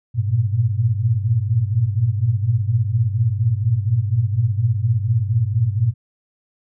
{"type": "tone cluster", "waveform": "sine", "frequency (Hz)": [100.5, 115.8, 120], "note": ["G2", "A#2", "B2"], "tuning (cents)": [44, -11, -49], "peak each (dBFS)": -20, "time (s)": [0.14, 5.94], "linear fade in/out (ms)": 50, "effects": []}